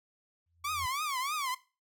sine tone with exponential growth, 84.6 Hz, E2, 45 cents sharp, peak -38 dBFS, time 0.46-0.86 s, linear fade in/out 5 ms, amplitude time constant 86 ms
sawtooth tone with vibrato, 1121 Hz, C#6, 19 cents sharp, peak -28 dBFS, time 0.64-1.55 s, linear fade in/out 10 ms, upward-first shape triangle, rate 3.2 Hz, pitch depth 220 cents each way
effects noise-tail reverb RT60 0.3 s tail -17 dB re dry

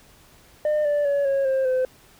sine tone with pitch steps, 604 / 584.8 / 566.2 / 548.1 / 530.7 / 513.8 Hz, D5 / D5 / C#5 / C#5 / C5 / C5, +48 / -7 / +37 / -20 / +24 / -32 cents, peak -16 dBFS, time 0.65-1.85 s, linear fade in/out 2 ms, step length 200 ms, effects tanh soft clip ceiling -18 dBFS + pink hiss -53 dBFS RMS until 2.19 s

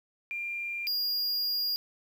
sine / square tone pair in turn, 2389 / 4836 Hz, D7 / D8, +29 / +50 cents, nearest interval octave, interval 1221 cents, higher second, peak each -32 / -28 dBFS, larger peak second, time 0.31-0.87 / 0.87-1.76 s, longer second, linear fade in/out 0 ms, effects 10-bit

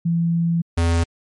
sine / square tone pair in turn, 168.3 / 84.15 Hz, E3 / E2, +36 / +36 cents, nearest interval octave, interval 1200 cents, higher first, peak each -16 dBFS, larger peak neither, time 0.05-0.62 / 0.77-1.04 s, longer first, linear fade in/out 10 ms, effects MP3 48 kbps

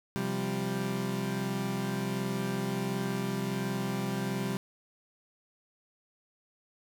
30% pulse chord, C suspended fourth, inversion none, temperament equal, 130.81 / 174.61 / 196 Hz, C3 / F3 / G3, 0 / 0 / 0 cents, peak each -33 / -35 / -30 dBFS, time 0.16-4.57 s, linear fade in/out 0 ms, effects none

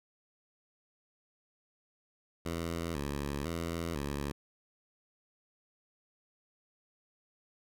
10% pulse tone with vibrato, 77.2 Hz, D#2, 13 cents flat, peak -26 dBFS, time 2.45-4.32 s, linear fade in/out 10 ms, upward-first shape square, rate 1 Hz, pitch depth 140 cents each way, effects none

